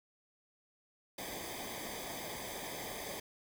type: noise with comb filter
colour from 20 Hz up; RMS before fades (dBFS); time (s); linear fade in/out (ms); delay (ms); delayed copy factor
pink; -43; 1.18-3.2; 5; 0.72; -0.8
effects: none